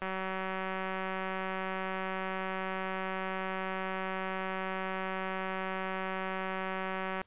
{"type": "click train", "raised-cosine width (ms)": 0.5, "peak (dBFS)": -21, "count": 1361, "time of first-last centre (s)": [0.02, 7.216], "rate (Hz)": 189, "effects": ["pink hiss -66 dBFS RMS until 7.26 s", "resampled to 8000 Hz"]}